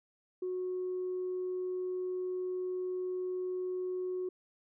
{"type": "tone", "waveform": "sine", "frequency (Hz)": 366.7, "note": "F#4", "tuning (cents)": -15, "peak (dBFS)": -32, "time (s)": [0.42, 4.29], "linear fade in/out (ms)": 5, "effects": ["tanh soft clip ceiling -29 dBFS"]}